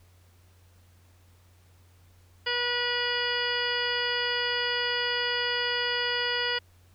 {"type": "harmonic tone", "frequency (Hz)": 485.2, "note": "B4", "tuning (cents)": -31, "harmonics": [1, 2, 3, 4, 5, 6, 7, 9, 10], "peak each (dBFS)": [-34, -37, -33, -32, -40, -31, -38, -41, -35], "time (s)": [2.46, 6.59], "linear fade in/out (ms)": 10, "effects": ["added 89 Hz sine -56 dBFS peak until 6.94 s", "pink hiss -64 dBFS RMS until 6.94 s"]}